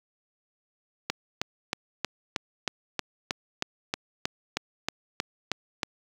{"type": "click train", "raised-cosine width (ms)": 0.2, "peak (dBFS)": -9, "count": 16, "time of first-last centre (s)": [1.1, 5.832], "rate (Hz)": 3.17, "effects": ["high-pass 80 Hz 12 dB/octave", "7-bit"]}